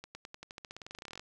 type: accelerating click train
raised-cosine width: 0.2 ms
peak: -27 dBFS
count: 23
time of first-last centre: 0.04-1.195 s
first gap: 110 ms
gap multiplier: 0.92
effects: none